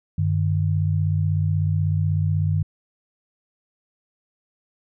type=tone pair together; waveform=sine; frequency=96 / 152.22 Hz; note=G2 / D#3; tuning=-36 / -38 cents; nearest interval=minor sixth; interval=798 cents; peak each=-20 / -22 dBFS; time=0.18-2.63 s; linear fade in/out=5 ms; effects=none